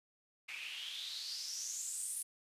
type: noise with band-pass filter sweep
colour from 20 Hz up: white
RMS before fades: -43 dBFS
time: 0.48-2.23 s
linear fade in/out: 10 ms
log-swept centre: 2300 to 10000 Hz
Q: 5.9
effects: resampled to 32000 Hz